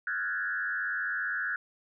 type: tone with frequency modulation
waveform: sine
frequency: 1572 Hz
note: G6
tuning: 4 cents sharp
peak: -29 dBFS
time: 0.07-1.56 s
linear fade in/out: 2 ms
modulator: 95.2 Hz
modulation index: 1.7
effects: none